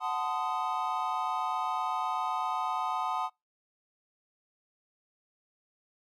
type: chord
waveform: triangle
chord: F# diminished seventh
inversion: none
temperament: equal with one note detuned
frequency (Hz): 740 / 880 / 1027.9 / 1244.5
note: F#5 / A5 / C6 / Eb6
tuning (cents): 0 / 0 / -31 / 0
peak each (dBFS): -33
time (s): 0-3.3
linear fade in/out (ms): 50
effects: noise-tail reverb RT60 0.2 s tail -26 dB re dry + Opus 48 kbps